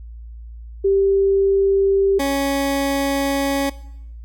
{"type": "tone pair in turn", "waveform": ["sine", "20% pulse"], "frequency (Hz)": [392, 277.2], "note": ["G4", "C#4"], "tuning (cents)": [0, 0], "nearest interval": "tritone", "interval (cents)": 600, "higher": "first", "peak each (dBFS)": -13, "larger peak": "neither", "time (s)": [[0.84, 2.19], [2.19, 3.7]], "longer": "second", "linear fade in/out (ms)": 10, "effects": ["noise-tail reverb RT60 0.8 s tail -19 dB re dry", "added 57 Hz sine -33 dBFS peak until 4.24 s"]}